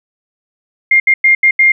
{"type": "tone bursts at uneven times", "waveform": "sine", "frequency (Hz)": 2117, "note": "C7", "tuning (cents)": 20, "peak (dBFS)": -5, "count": 5, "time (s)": [[0.91, 1], [1.07, 1.14], [1.24, 1.35], [1.43, 1.51], [1.59, 1.72]], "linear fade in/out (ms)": 5, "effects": []}